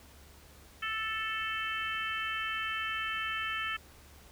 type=harmonic tone; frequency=440 Hz; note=A4; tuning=in tune; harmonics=3 / 4 / 5 / 6 / 7; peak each=-37 / -37 / -42 / -39 / -40 dBFS; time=0.82-3.77 s; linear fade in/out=10 ms; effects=added 72 Hz sine -57 dBFS peak until 4.31 s + pink hiss -57 dBFS RMS until 4.31 s